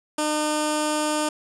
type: tone with low-pass filter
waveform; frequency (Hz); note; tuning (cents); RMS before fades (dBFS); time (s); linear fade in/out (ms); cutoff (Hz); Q
15% pulse; 303.4; D#4; -44; -24; 0.18-1.29; 5; 9000; 2.7
effects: none